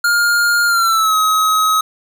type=tone with pitch glide; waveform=square; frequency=1412 to 1272.6 Hz; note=F6 to D#6; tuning=+19 to +39 cents; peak=-12 dBFS; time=0.04-1.81 s; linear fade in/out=5 ms; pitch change=-180 cents; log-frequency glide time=0.66-1.15 s; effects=none